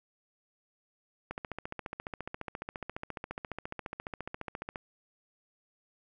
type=click train; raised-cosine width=0.5 ms; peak=-22 dBFS; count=51; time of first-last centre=1.31-4.758 s; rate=14.5 Hz; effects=none